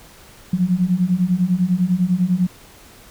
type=beating tone pair; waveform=sine; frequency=174.61 / 184.61 Hz; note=F3 / F#3; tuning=0 / -4 cents; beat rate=10 Hz; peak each=-19 / -17 dBFS; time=0.53-2.47 s; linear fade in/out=5 ms; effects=pink hiss -45 dBFS RMS until 3.1 s